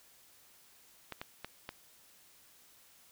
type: clicks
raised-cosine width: 0.3 ms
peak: -24 dBFS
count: 4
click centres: 1.123 / 1.215 / 1.446 / 1.691 s
effects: white hiss -62 dBFS RMS until 3.11 s